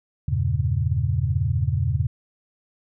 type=chord; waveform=sine; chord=E diminished seventh; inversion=none; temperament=equal; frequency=82.41 / 98 / 116.54 / 138.59 Hz; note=E2 / G2 / Bb2 / Db3; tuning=0 / 0 / 0 / 0 cents; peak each=-25 dBFS; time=0.28-2.07 s; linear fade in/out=5 ms; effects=none